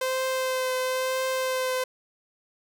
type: tone with vibrato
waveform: sawtooth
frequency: 517 Hz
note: C5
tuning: 21 cents flat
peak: -21 dBFS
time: 0.01-1.84 s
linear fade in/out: 5 ms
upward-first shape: triangle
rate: 1 Hz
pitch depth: 17 cents each way
effects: none